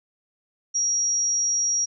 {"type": "tone", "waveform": "sine", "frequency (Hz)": 5680, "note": "F8", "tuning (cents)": 28, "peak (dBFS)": -20, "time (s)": [0.74, 1.86], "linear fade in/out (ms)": 20, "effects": []}